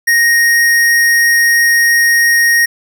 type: tone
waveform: square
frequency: 1867 Hz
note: A#6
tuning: 2 cents sharp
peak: -8 dBFS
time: 0.07-2.66 s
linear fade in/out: 10 ms
effects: none